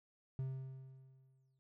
triangle tone with exponential decay, 132.2 Hz, C3, 18 cents sharp, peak -34 dBFS, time 0.39-1.59 s, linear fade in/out 0 ms, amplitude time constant 260 ms, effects none

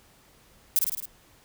violet noise with echo, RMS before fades -21 dBFS, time 0.76-0.79 s, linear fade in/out 0 ms, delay 53 ms, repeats 5, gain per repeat -3 dB, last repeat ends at 1.055 s, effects pink hiss -58 dBFS RMS until 1.44 s

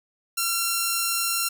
5% pulse tone, 1366 Hz, F6, 39 cents flat, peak -11 dBFS, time 0.37-1.49 s, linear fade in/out 10 ms, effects none

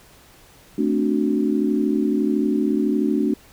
sine chord, D dominant seventh, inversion second, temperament equal, 220 / 261.6 / 293.7 / 370 Hz, A3 / C4 / D4 / F#4, 0 / 0 / 0 / 0 cents, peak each -22 / -25 / -21 / -25 dBFS, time 0.78-3.34 s, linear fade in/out 5 ms, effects pink hiss -50 dBFS RMS until 3.52 s

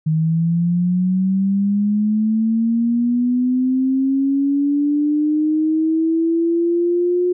sine linear sweep, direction up, 155.56 to 360 Hz, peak -14 dBFS, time 0.06-7.33 s, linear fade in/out 10 ms, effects none

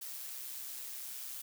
blue noise with amplitude modulation, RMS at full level -42 dBFS, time 0.01-1.42 s, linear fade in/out 10 ms, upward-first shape sine, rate 129 Hz, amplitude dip 40%, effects none

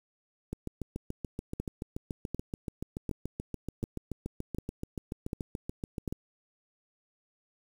two click trains, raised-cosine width 3 ms, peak -20 / -22 dBFS, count 7 / 40, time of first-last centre 1.6-6.078 / 0.53-6.125 s, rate 1.34 / 6.97 Hz, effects 8-bit

